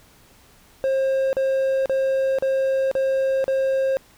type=tone bursts; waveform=triangle; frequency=534 Hz; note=C5; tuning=35 cents sharp; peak=-16 dBFS; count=6; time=0.84-3.97 s; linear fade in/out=0 ms; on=490 ms; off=38 ms; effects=pink hiss -53 dBFS RMS until 4.17 s